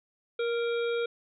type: harmonic tone with a mistuned harmonic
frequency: 470.3 Hz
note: A#4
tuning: 15 cents sharp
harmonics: 1 / 3 / 5 / 7 / 8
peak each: -27 / -37 / -41 / -44 / -45 dBFS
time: 0.39-1.06 s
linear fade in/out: 5 ms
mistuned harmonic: 3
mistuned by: -22 cents
effects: none